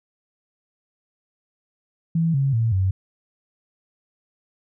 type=tone with pitch steps; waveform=sine; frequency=164.81 / 137 / 113.88 / 94.66 Hz; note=E3 / C#3 / A#2 / F#2; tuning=0 / -20 / -40 / +40 cents; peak=-17 dBFS; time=2.15-2.91 s; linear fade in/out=5 ms; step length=190 ms; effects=none

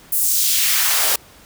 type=noise with high-pass filter sweep; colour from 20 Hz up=white; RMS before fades=-17 dBFS; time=0.12-1.16 s; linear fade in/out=5 ms; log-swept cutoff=12000 to 440 Hz; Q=1.1; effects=pink hiss -46 dBFS RMS until 1.45 s

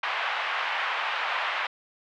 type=band-pass noise; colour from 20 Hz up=pink; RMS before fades=-29 dBFS; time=0.03-1.67 s; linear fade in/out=5 ms; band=800 to 3000 Hz; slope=24 dB/octave; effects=none

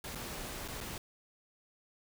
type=noise with dropouts; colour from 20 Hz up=pink; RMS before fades=-42 dBFS; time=0.04-0.98 s; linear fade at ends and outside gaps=2 ms; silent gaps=0.15-0.155 / 0.679-0.684 / 0.805-0.81 s; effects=none

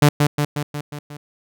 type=tone with echo; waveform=sawtooth; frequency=146.83 Hz; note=D3; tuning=in tune; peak=-5 dBFS; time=0.02-0.09 s; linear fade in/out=5 ms; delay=180 ms; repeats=6; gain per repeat=-4 dB; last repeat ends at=1.17 s; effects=none

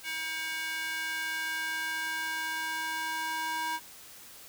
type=tone with high-pass filter sweep; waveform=square; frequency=319.1 Hz; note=D#4; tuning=44 cents sharp; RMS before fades=-34 dBFS; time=0.03-3.8 s; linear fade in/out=50 ms; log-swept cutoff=2000 to 1100 Hz; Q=2.6; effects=white hiss -50 dBFS RMS until 4.48 s

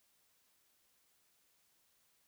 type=silence; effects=white hiss -74 dBFS RMS until 2.27 s

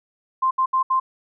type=tone bursts at uneven times; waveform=sine; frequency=1046.5 Hz; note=C6; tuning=in tune; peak=-16 dBFS; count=4; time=0.42-0.51 / 0.58-0.66 / 0.73-0.83 / 0.9-1 s; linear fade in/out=10 ms; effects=none

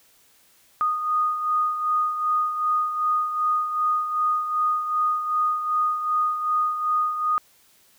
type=beating tone pair; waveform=sine; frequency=1235 / 1237.6 Hz; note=D#6 / D#6; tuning=-13 / -10 cents; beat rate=2.6 Hz; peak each=-21 / -29 dBFS; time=0.81-7.38 s; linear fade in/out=0 ms; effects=white hiss -58 dBFS RMS until 7.98 s

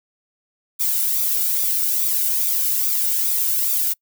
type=noise with flanger; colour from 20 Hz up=violet; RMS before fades=-20 dBFS; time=0.79-3.94 s; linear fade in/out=20 ms; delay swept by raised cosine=0.83 to 1.39 ms; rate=2.4 Hz; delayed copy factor=+0.55; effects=noise-tail reverb RT60 0.1 s tail -26 dB re dry

